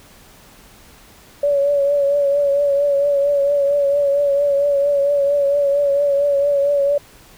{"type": "tone with vibrato", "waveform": "sine", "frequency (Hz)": 567, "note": "C#5", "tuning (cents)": 39, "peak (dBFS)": -13, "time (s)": [1.43, 6.98], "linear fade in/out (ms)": 5, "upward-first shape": "triangle", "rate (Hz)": 4.4, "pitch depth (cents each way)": 41, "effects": ["pink hiss -46 dBFS RMS until 7.37 s"]}